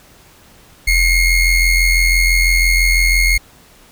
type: ring-modulated tone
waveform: square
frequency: 1093 Hz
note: C#6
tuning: 25 cents flat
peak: -8 dBFS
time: 0.87-3.38 s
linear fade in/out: 10 ms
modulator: 1050 Hz
effects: pink hiss -46 dBFS RMS until 3.91 s